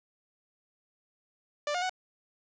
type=tone with pitch steps; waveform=sawtooth; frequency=589 / 715 / 741 Hz; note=D5 / F5 / F#5; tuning=+5 / +41 / +2 cents; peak=-25 dBFS; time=1.67-1.895 s; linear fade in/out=2 ms; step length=75 ms; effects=resampled to 16000 Hz + 11-bit